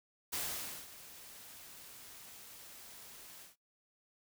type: noise with ADSR envelope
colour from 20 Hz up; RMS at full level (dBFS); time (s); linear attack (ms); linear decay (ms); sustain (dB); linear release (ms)
white; -37; 0.32-3.56; 16; 530; -16; 140
effects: noise-tail reverb RT60 0.2 s tail -26 dB re dry